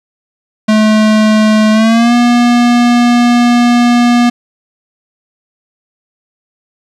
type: tone with pitch glide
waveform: square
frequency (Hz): 215.6 to 240.6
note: A3 to B3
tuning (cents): -35 to -45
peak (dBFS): -6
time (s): 0.68-4.3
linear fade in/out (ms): 10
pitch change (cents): +190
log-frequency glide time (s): 1.72-2.14
effects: low-pass 6000 Hz 12 dB/octave + 7-bit